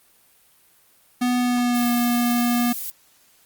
square tone with pitch glide, 246.9 to 240.8 Hz, B3 to B3, 0 to -44 cents, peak -19 dBFS, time 1.21-2.73 s, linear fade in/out 10 ms, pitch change -44 cents, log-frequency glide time 1.38-1.92 s
violet noise, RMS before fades -30 dBFS, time 1.75-2.9 s, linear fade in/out 0 ms
effects white hiss -57 dBFS RMS until 3.45 s + Opus 32 kbps

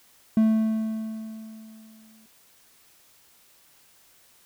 triangle tone with exponential decay, 220 Hz, A3, in tune, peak -13 dBFS, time 0.37-2.26 s, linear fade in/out 2 ms, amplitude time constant 410 ms, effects white hiss -58 dBFS RMS until 4.45 s

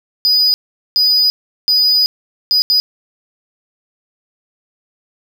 triangle tone bursts at uneven times, 4954 Hz, D#8, 8 cents flat, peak -8 dBFS, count 5, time 0.25-0.54 / 0.96-1.3 / 1.68-2.06 / 2.51-2.62 / 2.7-2.8 s, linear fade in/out 0 ms, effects none

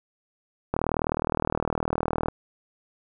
click train, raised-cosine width 1 ms, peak -10 dBFS, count 62, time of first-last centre 0.74-2.284 s, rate 39.5 Hz, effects none

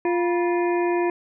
harmonic tone with a mistuned harmonic, 349.2 Hz, F4, in tune, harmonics 1 / 2 / 3 / 5 / 6 / 7, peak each -20 / -29 / -29 / -35 / -39 / -36 dBFS, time 0.05-1.1 s, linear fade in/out 2 ms, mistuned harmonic 3, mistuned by -130 cents, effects none

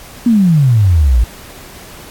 sine exponential sweep, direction down, 246.9 to 53.5 Hz, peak -6 dBFS, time 0.26-1.24 s, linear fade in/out 5 ms, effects pink hiss -35 dBFS RMS until 2.1 s + AAC 64 kbps

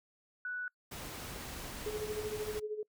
sine tone, 1480 Hz, F#6, in tune, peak -36 dBFS, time 0.45-0.68 s, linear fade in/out 2 ms
pink noise, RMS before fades -44 dBFS, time 0.91-2.6 s, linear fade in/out 10 ms
sine tone with tremolo, 425.4 Hz, G#4, 42 cents sharp, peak -33 dBFS, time 1.86-2.83 s, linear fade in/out 2 ms, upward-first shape sine, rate 13 Hz, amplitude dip 70%
effects noise-tail reverb RT60 0.1 s tail -25 dB re dry

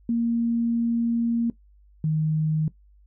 sine tone pair in turn, 233.1 / 155.58 Hz, A#3 / D#3, 0 / 0 cents, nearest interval perfect fifth, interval 700 cents, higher first, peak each -20 dBFS, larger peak neither, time 0.09-1.5 / 2.04-2.68 s, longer first, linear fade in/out 2 ms, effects noise-tail reverb RT60 0.1 s tail -17 dB re dry + added 50 Hz sine -52 dBFS peak until 3.06 s

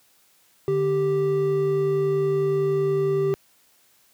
triangle tone pair together, 147.6 / 392 Hz, D3 / G4, +9 / 0 cents, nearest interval octave + perfect fourth, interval 1691 cents, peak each -25 / -18 dBFS, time 0.68-3.34 s, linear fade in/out 0 ms, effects white hiss -60 dBFS RMS until 4.13 s + high-pass 80 Hz 12 dB/octave

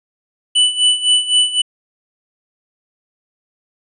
square tone with tremolo, 2980 Hz, F#7, 12 cents sharp, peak -9 dBFS, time 0.55-1.62 s, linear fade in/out 10 ms, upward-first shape sine, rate 3.9 Hz, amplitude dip 80%, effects resampled to 24000 Hz

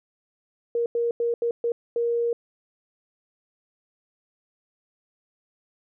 sine tone bursts at uneven times, 470.3 Hz, A#4, 15 cents sharp, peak -21 dBFS, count 6, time 0.75-0.86 / 0.95-1.11 / 1.2-1.34 / 1.42-1.51 / 1.64-1.72 / 1.96-2.33 s, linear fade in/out 2 ms, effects none

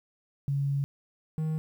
sine / triangle tone pair in turn, 140 / 157.14 Hz, C#3 / D#3, +18 / +17 cents, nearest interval major second, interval 199 cents, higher second, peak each -25 / -25 dBFS, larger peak neither, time 0.48-0.84 / 1.38-1.58 s, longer first, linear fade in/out 0 ms, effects 10-bit

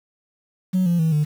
sine tone with pitch steps, 185 / 172.61 / 161.05 / 150.27 Hz, F#3 / F3 / E3 / D3, 0 / -20 / -40 / +40 cents, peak -14 dBFS, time 0.73-1.25 s, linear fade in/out 20 ms, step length 130 ms, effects tanh soft clip ceiling -14 dBFS + 7-bit

